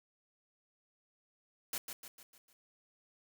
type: noise with echo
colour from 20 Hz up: white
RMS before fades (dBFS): -38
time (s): 1.73-1.78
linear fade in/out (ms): 2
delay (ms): 150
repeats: 5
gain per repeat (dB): -6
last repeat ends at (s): 2.53
effects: none